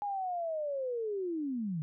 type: linear sweep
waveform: sine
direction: down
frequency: 830.6 to 146.83 Hz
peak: -32 dBFS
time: 0.02-1.82 s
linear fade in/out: 0 ms
effects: none